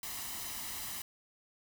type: noise with comb filter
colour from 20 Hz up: white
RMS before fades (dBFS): -41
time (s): 0.03-1.02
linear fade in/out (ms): 2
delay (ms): 1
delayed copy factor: +0.55
effects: none